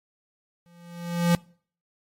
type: tone with exponential growth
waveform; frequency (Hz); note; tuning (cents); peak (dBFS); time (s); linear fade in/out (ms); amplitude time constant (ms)
square; 172.3; F3; -23; -16; 0.66-1.35; 0; 150
effects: noise-tail reverb RT60 0.5 s tail -25 dB re dry + MP3 64 kbps